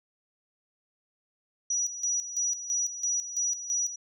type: tone with tremolo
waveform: sine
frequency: 5840 Hz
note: F#8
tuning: 24 cents flat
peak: -25 dBFS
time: 1.7-3.96 s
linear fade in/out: 5 ms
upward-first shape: square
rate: 3 Hz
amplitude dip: 70%
effects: none